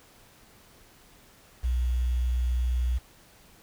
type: tone with quantisation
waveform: sine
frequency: 61.5 Hz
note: B1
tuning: 7 cents flat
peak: -23 dBFS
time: 1.63-2.99 s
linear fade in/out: 20 ms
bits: 8
effects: pink hiss -56 dBFS RMS until 3.62 s

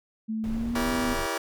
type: tone with pitch glide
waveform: sine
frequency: 220 to 249.8 Hz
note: A3 to B3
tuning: 0 to +20 cents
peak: -27 dBFS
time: 0.28-1.15 s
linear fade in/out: 20 ms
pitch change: +220 cents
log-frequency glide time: 0.47-0.89 s
type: noise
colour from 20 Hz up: brown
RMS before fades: -35 dBFS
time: 0.44-1.26 s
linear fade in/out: 0 ms
type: chord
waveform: 15% pulse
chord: E diminished seventh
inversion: none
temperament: just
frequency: 329.6 / 395.6 / 474.7 / 569.6 Hz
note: E4 / G4 / Bb4 / Db5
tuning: 0 / +16 / +31 / +47 cents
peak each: -27 dBFS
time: 0.75-1.38 s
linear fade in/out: 5 ms
effects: none

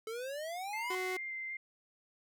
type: exponential sweep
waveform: square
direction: up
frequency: 433.4 to 1046.5 Hz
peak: -39 dBFS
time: 0.07-0.95 s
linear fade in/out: 2 ms
type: tone with vibrato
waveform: sine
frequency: 2092 Hz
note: C7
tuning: 1 cent flat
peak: -38 dBFS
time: 0.73-1.57 s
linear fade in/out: 5 ms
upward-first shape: square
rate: 2.6 Hz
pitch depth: 9 cents each way
type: tone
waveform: sawtooth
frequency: 370 Hz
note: F#4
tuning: in tune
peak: -32 dBFS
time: 0.9-1.17 s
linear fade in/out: 5 ms
effects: none

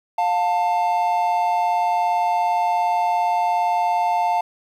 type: tone pair together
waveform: triangle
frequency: 707 / 889.7 Hz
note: F5 / A5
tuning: +21 / +19 cents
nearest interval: major third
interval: 398 cents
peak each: -18 dBFS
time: 0.18-4.41 s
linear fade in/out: 5 ms
effects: 9-bit

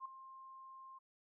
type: tone with ADSR envelope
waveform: sine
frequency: 1059 Hz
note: C6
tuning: 21 cents sharp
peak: -40 dBFS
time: 0-0.99 s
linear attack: 53 ms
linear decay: 6 ms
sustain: -12 dB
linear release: 14 ms
effects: none

